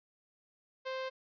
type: tone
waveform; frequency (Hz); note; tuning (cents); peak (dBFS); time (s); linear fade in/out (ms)
sawtooth; 523.3; C5; 0; -32; 0.85-1.1; 20
effects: resampled to 11025 Hz